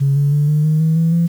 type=tone with pitch steps; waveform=sine; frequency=138.59 / 142.57 / 146.66 / 150.87 / 155.2 / 159.66 / 164.24 / 168.96 Hz; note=C#3 / C#3 / D3 / D3 / D#3 / D#3 / E3 / E3; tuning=0 / +49 / -2 / +47 / -4 / +45 / -6 / +43 cents; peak=-10 dBFS; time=0-1.28 s; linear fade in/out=20 ms; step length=160 ms; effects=tanh soft clip ceiling -7 dBFS + 7-bit